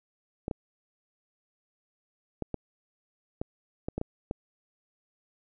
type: clicks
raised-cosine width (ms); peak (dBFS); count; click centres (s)
2; -18; 9; 0.481 / 0.512 / 2.423 / 2.543 / 3.415 / 3.885 / 3.98 / 4.014 / 4.311
effects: none